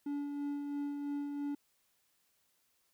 triangle tone with tremolo, 286.9 Hz, D4, 40 cents flat, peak -32 dBFS, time 0.06-1.55 s, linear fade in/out 5 ms, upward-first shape sine, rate 3 Hz, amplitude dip 35%, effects white hiss -75 dBFS RMS until 2.93 s

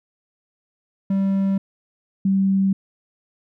triangle / sine tone pair in turn, 194.7 / 193.6 Hz, G3 / G3, -12 / -21 cents, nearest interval unison, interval 9 cents, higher first, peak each -15 dBFS, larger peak neither, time 1.1-1.58 / 2.25-2.73 s, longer neither, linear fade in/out 5 ms, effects none

